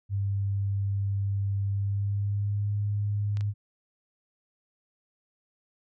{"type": "tone with pitch glide", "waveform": "sine", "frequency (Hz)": [99.3, 102.86], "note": ["G2", "G#2"], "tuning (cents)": [23, -16], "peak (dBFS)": -25, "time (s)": [0.09, 3.54], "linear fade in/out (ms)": 50, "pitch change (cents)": 61, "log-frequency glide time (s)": [1.69, 2.74]}
{"type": "clicks", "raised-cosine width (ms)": 0.2, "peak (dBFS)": -27, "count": 2, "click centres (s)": [3.371, 3.409]}
{"effects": []}